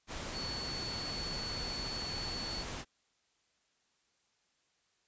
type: tone in noise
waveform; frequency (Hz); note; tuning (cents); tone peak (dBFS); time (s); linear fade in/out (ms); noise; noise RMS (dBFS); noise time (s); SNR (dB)
sine; 4431; C#8; -2; -39; 0.32-2.65; 50; pink; -41; 0.07-2.85; -1
effects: white hiss -75 dBFS RMS until 5.07 s + resampled to 16000 Hz